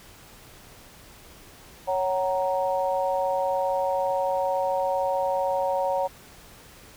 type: chord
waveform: sine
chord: F# major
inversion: second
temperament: equal with one note detuned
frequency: 554.4 / 749.9 / 932.3 Hz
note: C#5 / F#5 / A#5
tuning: 0 / +23 / 0 cents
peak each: -25 / -28 / -28 dBFS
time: 1.87-6.08 s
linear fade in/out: 20 ms
effects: pink hiss -49 dBFS RMS until 6.96 s